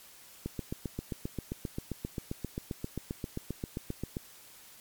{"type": "click train", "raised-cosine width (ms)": 3, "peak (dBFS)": -21, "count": 29, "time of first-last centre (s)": [0.46, 4.169], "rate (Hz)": 7.55, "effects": ["white hiss -54 dBFS RMS until 4.8 s", "MP3 96 kbps"]}